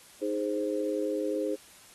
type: chord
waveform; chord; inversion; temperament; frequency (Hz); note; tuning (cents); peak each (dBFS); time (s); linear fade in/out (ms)
sine; Ab major; second; equal; 311.1 / 415.3 / 523.3; Eb4 / Ab4 / C5; 0 / 0 / 0; -32; 0.21-1.56; 20
effects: white hiss -54 dBFS RMS until 1.94 s + AAC 32 kbps